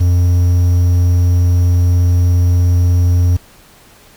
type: tone with quantisation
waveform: triangle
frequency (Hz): 88.3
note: F2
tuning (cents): +20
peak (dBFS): -6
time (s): 0-3.37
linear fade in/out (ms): 10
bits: 6
effects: pink hiss -44 dBFS RMS until 4.16 s